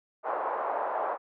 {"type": "band-pass noise", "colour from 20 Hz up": "pink", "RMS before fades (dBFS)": -31, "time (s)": [0.23, 1.18], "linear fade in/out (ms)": 50, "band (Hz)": [580, 1100], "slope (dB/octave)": 24, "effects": []}